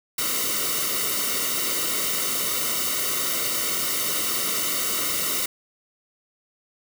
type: noise with comb filter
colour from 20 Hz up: white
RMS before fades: -25 dBFS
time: 0.18-5.46 s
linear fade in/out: 5 ms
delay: 1.2 ms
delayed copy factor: -0.9
effects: none